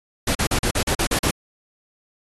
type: noise bursts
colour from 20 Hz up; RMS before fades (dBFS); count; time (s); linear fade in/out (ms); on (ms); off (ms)
pink; -21; 9; 0.27-1.31; 5; 80; 40
effects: AAC 32 kbps